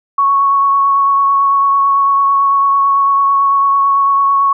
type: tone with vibrato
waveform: sine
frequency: 1108.7 Hz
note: C#6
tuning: in tune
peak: -8 dBFS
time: 0.18-4.53 s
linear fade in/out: 5 ms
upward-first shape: triangle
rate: 9 Hz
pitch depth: 15 cents each way
effects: none